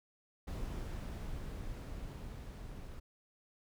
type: noise with level ramp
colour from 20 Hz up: brown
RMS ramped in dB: -40 to -47 dBFS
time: 0.47-3 s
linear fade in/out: 10 ms
effects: none